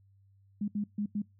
sine tone bursts at uneven times, 206.6 Hz, G#3, 9 cents flat, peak -29 dBFS, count 4, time 0.61-0.68 / 0.75-0.84 / 0.98-1.06 / 1.15-1.22 s, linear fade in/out 5 ms, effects noise-tail reverb RT60 0.2 s tail -23 dB re dry + added 98 Hz sine -60 dBFS peak until 1.39 s

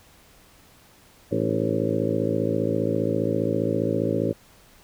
harmonic tone with a mistuned harmonic, 55 Hz, A1, in tune, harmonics 2 / 3 / 4 / 5 / 6 / 7 / 8 / 9 / 10, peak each -30 / -30 / -30 / -30 / -30 / -30 / -30 / -30 / -30 dBFS, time 1.31-4.33 s, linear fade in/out 10 ms, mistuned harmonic 6, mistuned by -55 cents, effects pink hiss -54 dBFS RMS until 4.83 s

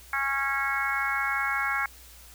harmonic tone, 274.5 Hz, C#4, 17 cents flat, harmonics 3 / 4 / 5 / 6 / 7 / 8, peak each -35 / -33 / -31 / -30 / -36 / -31 dBFS, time 0.13-1.86 s, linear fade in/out 2 ms, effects added 60 Hz sine -51 dBFS peak until 2.34 s + white hiss -51 dBFS RMS until 2.34 s

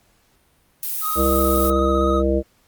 violet noise, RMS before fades -25 dBFS, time 0.83-1.7 s, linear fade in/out 0 ms
triangle tone with vibrato, 1259 Hz, D#6, 20 cents sharp, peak -20 dBFS, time 1.01-2.23 s, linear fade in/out 50 ms, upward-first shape square, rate 16 Hz, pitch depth 18 cents each way
harmonic tone, 67 Hz, C2, 42 cents sharp, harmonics 1 / 3 / 5 / 7 / 9, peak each -21 / -25 / -21 / -23 / -23 dBFS, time 1.15-2.43 s, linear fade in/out 50 ms
effects pink hiss -60 dBFS RMS until 2.67 s + Opus 48 kbps

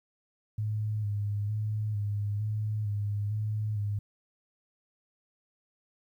sine tone with vibrato, 104.9 Hz, G#2, 18 cents sharp, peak -28 dBFS, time 0.58-3.99 s, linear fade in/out 5 ms, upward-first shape square, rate 1.1 Hz, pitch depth 34 cents each way, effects 11-bit

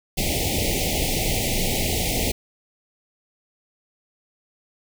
pink band-stop noise, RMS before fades -23 dBFS, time 0.17-2.32 s, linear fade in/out 10 ms, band 830 to 2000 Hz, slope 96 dB/octave, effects none

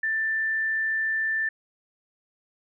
sine tone, 1773 Hz, A6, 13 cents sharp, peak -23 dBFS, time 0.03-1.49 s, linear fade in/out 5 ms, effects none

